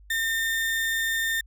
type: tone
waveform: 35% pulse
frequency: 1813 Hz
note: A#6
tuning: 49 cents flat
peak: -22 dBFS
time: 0.1-1.41 s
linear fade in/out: 5 ms
effects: added 50 Hz sine -48 dBFS peak until 1.46 s